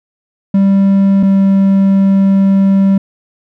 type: tone pair in turn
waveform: triangle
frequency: 196 / 194.92 Hz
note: G3 / G3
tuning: 0 / -10 cents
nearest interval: unison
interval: 10 cents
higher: first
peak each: -4 dBFS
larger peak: neither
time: 0.54-1.23 / 1.23-2.98 s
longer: second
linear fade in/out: 5 ms
effects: none